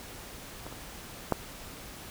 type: clicks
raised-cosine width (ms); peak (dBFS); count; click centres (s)
1; -26 / -30 / -10; 3; 0.666 / 0.726 / 1.323
effects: pink hiss -45 dBFS RMS until 2.1 s